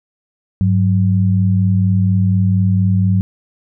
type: tone pair together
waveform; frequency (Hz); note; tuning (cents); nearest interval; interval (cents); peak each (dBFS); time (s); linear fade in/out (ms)
sine; 100.6 / 184.82; G2 / F#3; +45 / -2; major seventh; 1053; -12 / -15; 0.61-3.21; 0
effects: none